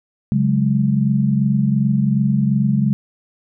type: chord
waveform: sine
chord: C# suspended fourth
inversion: none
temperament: equal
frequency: 138.59 / 185 / 207.7 Hz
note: C#3 / F#3 / G#3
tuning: 0 / 0 / 0 cents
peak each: -17 / -21 / -17 dBFS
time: 0.32-2.93 s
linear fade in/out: 0 ms
effects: none